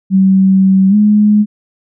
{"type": "tone with pitch glide", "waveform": "sine", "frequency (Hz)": [191.2, 209.7], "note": ["G3", "G#3"], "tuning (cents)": [-43, 17], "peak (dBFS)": -5, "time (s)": [0.1, 1.46], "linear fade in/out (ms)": 50, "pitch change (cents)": 160, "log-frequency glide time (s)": [0.89, 0.95], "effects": []}